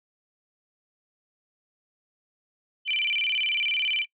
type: tone with vibrato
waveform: sine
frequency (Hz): 2678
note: E7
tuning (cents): +27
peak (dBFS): -23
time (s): 2.85-4.06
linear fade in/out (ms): 50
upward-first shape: square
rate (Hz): 18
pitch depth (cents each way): 220
effects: noise-tail reverb RT60 0.1 s tail -22 dB re dry